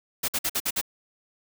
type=noise bursts; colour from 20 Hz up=white; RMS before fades=-26 dBFS; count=6; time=0.23-0.814 s; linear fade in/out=10 ms; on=54 ms; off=52 ms; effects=none